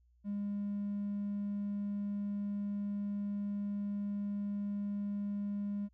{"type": "tone", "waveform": "triangle", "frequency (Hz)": 203.3, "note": "G#3", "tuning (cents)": -37, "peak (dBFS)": -31, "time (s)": [0.24, 5.89], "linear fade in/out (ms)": 50, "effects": ["tanh soft clip ceiling -30 dBFS", "added 60 Hz sine -65 dBFS peak until 5.93 s"]}